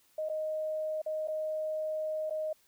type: tone with dropouts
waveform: sine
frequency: 622.3 Hz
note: D#5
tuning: in tune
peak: -31 dBFS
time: 0.18-2.53 s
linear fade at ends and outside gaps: 5 ms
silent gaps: 0.289-0.296 / 1.018-1.061 / 1.275-1.282 / 2.298-2.306 s
effects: white hiss -67 dBFS RMS until 2.67 s